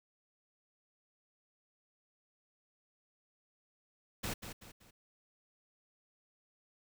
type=noise with echo; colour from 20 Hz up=pink; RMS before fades=-38 dBFS; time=4.23-4.34 s; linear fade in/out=10 ms; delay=190 ms; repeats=3; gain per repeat=-8 dB; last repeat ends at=4.91 s; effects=none

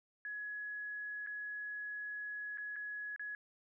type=tone with dropouts; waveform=sine; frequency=1683 Hz; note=G#6; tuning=23 cents sharp; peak=-40 dBFS; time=0.25-3.35 s; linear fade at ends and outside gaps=1 ms; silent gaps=1.264-1.271 / 2.574-2.582 / 2.759-2.763 / 3.162-3.195 s; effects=none

